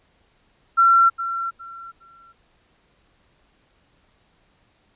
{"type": "tone with echo", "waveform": "sine", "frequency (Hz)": 1359, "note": "F6", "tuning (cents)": -48, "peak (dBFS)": -11, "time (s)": [0.77, 1.1], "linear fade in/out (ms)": 20, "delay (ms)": 410, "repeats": 3, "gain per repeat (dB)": -12, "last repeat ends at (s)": 2.33, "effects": ["pink hiss -62 dBFS RMS until 4.95 s", "resampled to 8000 Hz"]}